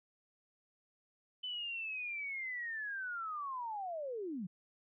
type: linear sweep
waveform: sine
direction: down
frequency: 3031 to 164.81 Hz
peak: -38 dBFS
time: 1.43-4.47 s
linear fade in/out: 10 ms
effects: none